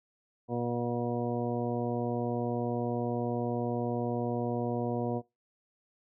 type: harmonic tone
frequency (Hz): 120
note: B2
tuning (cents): -49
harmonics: 1 / 2 / 3 / 4 / 5 / 6 / 8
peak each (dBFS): -36 / -34 / -37 / -36 / -40 / -39 / -43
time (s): 0.48-5.22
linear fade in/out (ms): 50
effects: noise-tail reverb RT60 0.2 s tail -20 dB re dry